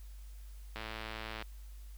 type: click train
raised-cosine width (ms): 0.3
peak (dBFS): -25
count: 74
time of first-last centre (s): 0.76-1.424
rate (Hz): 110
effects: added 50 Hz sine -46 dBFS peak until 1.97 s + white hiss -64 dBFS RMS until 1.97 s